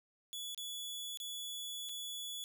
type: tone with dropouts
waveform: sawtooth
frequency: 3420 Hz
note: A7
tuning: 50 cents flat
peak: -38 dBFS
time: 0.33-2.44 s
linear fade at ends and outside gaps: 0 ms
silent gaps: 0.547-0.577 / 1.173-1.201 / 1.889-1.893 s
effects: none